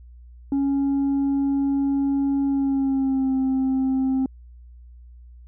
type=tone with pitch glide; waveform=sine; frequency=277.2 to 263.9 Hz; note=C#4 to C4; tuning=0 to +15 cents; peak=-16 dBFS; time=0.52-4.26 s; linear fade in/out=2 ms; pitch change=-85 cents; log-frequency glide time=2.45-3.34 s; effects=tanh soft clip ceiling -18 dBFS + added 60 Hz sine -42 dBFS peak until 5.47 s